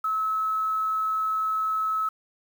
sine tone with quantisation, 1294 Hz, E6, 32 cents flat, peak -23 dBFS, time 0.04-2.09 s, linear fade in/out 5 ms, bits 8, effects none

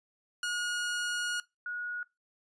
sawtooth / sine tone pair in turn, 1442 / 1452 Hz, F#6 / F#6, -45 / -33 cents, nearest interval unison, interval 12 cents, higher second, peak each -27 / -34 dBFS, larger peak first, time 0.43-1.4 / 1.66-2.03 s, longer first, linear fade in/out 2 ms, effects noise-tail reverb RT60 0.2 s tail -21 dB re dry + resampled to 22050 Hz

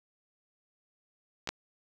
clicks, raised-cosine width 0.2 ms, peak -17 / -14 dBFS, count 2, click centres 1.474 / 1.49 s, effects 9-bit

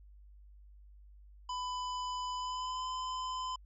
square tone with pitch glide, 1000 to 1019.2 Hz, B5 to C6, +21 to -46 cents, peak -36 dBFS, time 1.49-3.56 s, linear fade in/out 5 ms, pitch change +33 cents, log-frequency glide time 2.36-2.86 s, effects added 50 Hz sine -53 dBFS peak until 3.65 s + MP3 32 kbps

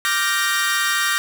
sawtooth chord, G minor seventh, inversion second, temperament equal with one note detuned, 1174.7 / 1396.9 / 1559.9 / 1864.7 Hz, D6 / F6 / G6 / Bb6, 0 / 0 / -9 / 0 cents, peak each -21 / -22 / -20 / -18 dBFS, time 0.05-1.18 s, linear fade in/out 0 ms, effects none

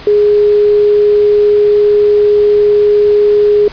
sine tone, 415.3 Hz, G#4, in tune, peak -5 dBFS, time 0.07-3.68 s, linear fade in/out 2 ms, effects pink hiss -31 dBFS RMS until 3.72 s + resampled to 11025 Hz

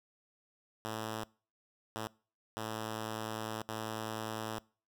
5% pulse tone bursts at uneven times, 110 Hz, A2, in tune, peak -26 dBFS, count 4, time 0.85-1.24 / 1.96-2.07 / 2.57-3.62 / 3.69-4.59 s, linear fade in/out 0 ms, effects noise-tail reverb RT60 0.4 s tail -24 dB re dry

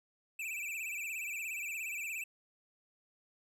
square tone with vibrato, 2489 Hz, D#7, in tune, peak -38 dBFS, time 0.39-2.24 s, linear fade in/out 5 ms, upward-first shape sine, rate 17 Hz, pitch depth 130 cents each way, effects none

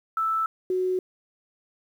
sine tone pair in turn, 1318.5 / 369.3 Hz, E6 / F#4, 0 / -3 cents, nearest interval octave + minor seventh, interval 2203 cents, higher first, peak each -22 dBFS, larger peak neither, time 0.17-0.46 / 0.7-0.99 s, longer neither, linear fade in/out 2 ms, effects 9-bit

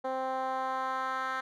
10% pulse tone with band-pass filter sweep, 261.6 Hz, C4, in tune, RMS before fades -33 dBFS, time 0.04-1.41 s, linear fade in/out 10 ms, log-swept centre 600 to 1500 Hz, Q 1.8, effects none

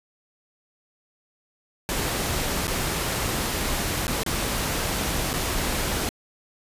pink noise with dropouts, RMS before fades -26 dBFS, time 1.89-6.09 s, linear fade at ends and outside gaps 0 ms, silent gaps 2.67-2.679 / 4.069-4.08 / 4.234-4.263 / 5.331-5.338 s, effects resampled to 32000 Hz

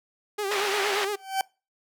sawtooth tone with vibrato, 403.6 Hz, G#4, 49 cents flat, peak -23 dBFS, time 0.38-1.16 s, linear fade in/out 10 ms, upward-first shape sine, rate 8.6 Hz, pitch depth 77 cents each way
white band-pass noise, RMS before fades -29 dBFS, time 0.51-1.05 s, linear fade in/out 5 ms, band 620 to 2800 Hz, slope 12 dB/octave
40% pulse tone with exponential growth, 771 Hz, G5, 29 cents flat, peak -19 dBFS, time 1.12-1.41 s, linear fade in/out 1 ms, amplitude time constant 61 ms
effects noise-tail reverb RT60 0.3 s tail -24 dB re dry

